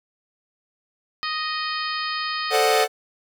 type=harmonic tone; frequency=622.3 Hz; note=D#5; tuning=in tune; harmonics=2 / 3 / 4 / 5 / 6 / 7 / 8; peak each=-28 / -31 / -34 / -35 / -38 / -32 / -34 dBFS; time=1.23-2.84 s; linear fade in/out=0 ms
type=chord; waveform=45% pulse; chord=D dominant seventh; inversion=second; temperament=equal; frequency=440 / 523.3 / 587.3 / 740 Hz; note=A4 / C5 / D5 / F#5; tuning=0 / 0 / 0 / 0 cents; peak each=-21 / -26 / -26 / -21 dBFS; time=2.5-2.88 s; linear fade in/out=50 ms
effects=none